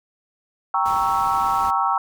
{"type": "chord", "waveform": "sine", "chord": "G diminished seventh", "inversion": "none", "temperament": "equal", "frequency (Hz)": [784, 932.3, 1108.7, 1318.5], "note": ["G5", "Bb5", "Db6", "Fb6"], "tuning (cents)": [0, 0, 0, 0], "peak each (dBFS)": -23, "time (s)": [0.74, 1.98], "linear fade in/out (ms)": 2}
{"type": "noise", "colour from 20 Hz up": "pink", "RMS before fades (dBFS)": -37, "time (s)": [0.85, 1.71], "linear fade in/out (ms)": 10}
{"effects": []}